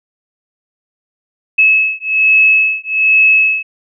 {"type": "beating tone pair", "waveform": "sine", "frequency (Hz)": [2587, 2588.2], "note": ["E7", "E7"], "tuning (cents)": [-33, -32], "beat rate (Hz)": 1.2, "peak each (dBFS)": -11, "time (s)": [1.58, 3.63], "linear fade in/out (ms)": 10, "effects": []}